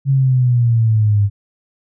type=exponential sweep; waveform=sine; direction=down; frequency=138.59 to 100 Hz; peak=-10 dBFS; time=0.05-1.3 s; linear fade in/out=50 ms; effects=none